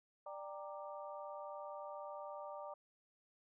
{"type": "harmonic tone with a mistuned harmonic", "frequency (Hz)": 197, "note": "G3", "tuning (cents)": 9, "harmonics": [3, 4, 5, 6], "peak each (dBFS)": [-48, -52, -52, -53], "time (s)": [0.26, 2.74], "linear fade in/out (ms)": 5, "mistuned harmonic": 5, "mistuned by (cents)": -98, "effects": []}